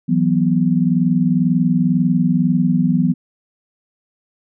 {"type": "chord", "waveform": "sine", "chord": "E suspended second", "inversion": "none", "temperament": "equal", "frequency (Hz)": [164.81, 185, 246.9], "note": ["E3", "F#3", "B3"], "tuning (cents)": [0, 0, 0], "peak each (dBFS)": -17, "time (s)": [0.08, 3.14], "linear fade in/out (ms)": 20, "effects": []}